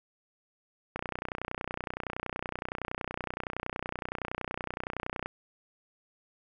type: click train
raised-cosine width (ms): 0.5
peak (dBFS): -18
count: 133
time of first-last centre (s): 0.96-5.26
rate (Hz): 30.7
effects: none